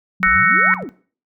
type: tone with tremolo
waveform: sine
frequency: 185 Hz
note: F#3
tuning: in tune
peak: -23 dBFS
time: 0.2-0.84 s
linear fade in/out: 5 ms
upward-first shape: square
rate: 6.4 Hz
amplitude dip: 45%
type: chord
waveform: sine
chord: F# dominant seventh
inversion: third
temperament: equal with one note detuned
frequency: 1318.5 / 1492.9 / 1864.7 / 2217 Hz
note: E6 / F#6 / A#6 / C#7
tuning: 0 / +15 / 0 / 0 cents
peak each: -17 dBFS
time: 0.23-0.74 s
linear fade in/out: 0 ms
type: exponential two-way sweep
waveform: sine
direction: up then down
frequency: 40 to 1244.5 to 226.4 Hz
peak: -27 dBFS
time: 0.26-0.89 s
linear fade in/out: 0 ms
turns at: 0.75 s
effects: noise-tail reverb RT60 0.4 s tail -17 dB re dry